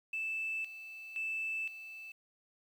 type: tone with tremolo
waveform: sine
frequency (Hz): 2637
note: E7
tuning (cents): 0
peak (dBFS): -33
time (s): 0.13-2.12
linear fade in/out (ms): 5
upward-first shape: square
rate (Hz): 0.97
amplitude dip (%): 75
effects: tanh soft clip ceiling -30 dBFS + 10-bit